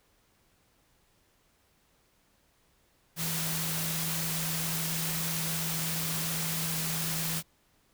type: tone in noise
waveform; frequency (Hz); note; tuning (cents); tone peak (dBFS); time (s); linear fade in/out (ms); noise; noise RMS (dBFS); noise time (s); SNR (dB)
sine; 162.1; E3; -29; -35; 3.16-7.43; 50; white; -33; 3.16-7.43; -5
effects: pink hiss -68 dBFS RMS until 7.93 s